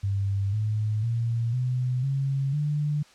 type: tone with pitch steps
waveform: sine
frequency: 98.9 / 107.23 / 116.26 / 126.05 / 136.67 / 148.18 Hz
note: G2 / A2 / A#2 / B2 / C#3 / D3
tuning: +16 / -44 / -4 / +36 / -24 / +16 cents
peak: -23 dBFS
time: 0.03-3.03 s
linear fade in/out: 10 ms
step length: 500 ms
effects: white hiss -55 dBFS RMS until 3.14 s + low-pass 6000 Hz 12 dB/octave